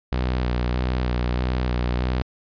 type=tone with vibrato; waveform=sawtooth; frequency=61.74 Hz; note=B1; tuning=in tune; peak=-17 dBFS; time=0.12-2.22 s; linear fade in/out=0 ms; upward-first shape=square; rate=1.6 Hz; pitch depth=24 cents each way; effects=resampled to 11025 Hz